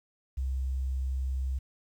sine tone, 65.6 Hz, C2, 5 cents sharp, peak -28 dBFS, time 0.37-1.59 s, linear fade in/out 10 ms, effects 10-bit

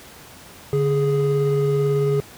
triangle tone pair together, 144.48 / 415.3 Hz, D3 / G#4, -28 / 0 cents, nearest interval octave + tritone, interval 1828 cents, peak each -18 / -17 dBFS, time 0.73-2.2 s, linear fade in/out 0 ms, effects pink hiss -43 dBFS RMS until 2.37 s + high-pass 60 Hz 12 dB/octave

